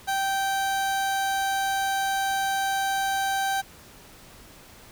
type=tone; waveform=30% pulse; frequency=780 Hz; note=G5; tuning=9 cents flat; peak=-21 dBFS; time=0.07-3.62 s; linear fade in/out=20 ms; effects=pink hiss -49 dBFS RMS until 4.91 s